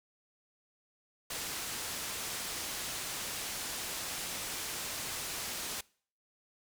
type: low-pass noise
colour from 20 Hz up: white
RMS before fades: -39 dBFS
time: 1.3-5.81 s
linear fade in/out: 5 ms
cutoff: 10000 Hz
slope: 12 dB/octave
effects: noise-tail reverb RT60 0.5 s tail -24 dB re dry